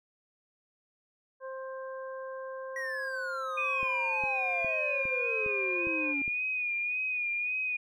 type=harmonic tone; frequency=527 Hz; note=C5; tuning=12 cents sharp; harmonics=1 / 2 / 3; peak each=-38 / -44 / -48 dBFS; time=1.4-6.15 s; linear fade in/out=50 ms
type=exponential sweep; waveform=triangle; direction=down; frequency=1926 to 276.5 Hz; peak=-32 dBFS; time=2.76-6.22 s; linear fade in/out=2 ms
type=tone with vibrato; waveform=sine; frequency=2462 Hz; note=D#7; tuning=19 cents flat; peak=-29 dBFS; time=3.57-7.77 s; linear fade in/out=10 ms; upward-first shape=sine; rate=1.8 Hz; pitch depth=47 cents each way
type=click train; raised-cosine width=3 ms; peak=-31 dBFS; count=7; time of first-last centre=3.83-6.279 s; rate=2.45 Hz
effects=none